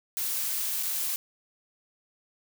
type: noise with dropouts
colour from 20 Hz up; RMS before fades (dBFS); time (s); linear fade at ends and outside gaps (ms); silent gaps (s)
blue; -30; 0.17-1.16; 0; 0.827-0.832
effects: none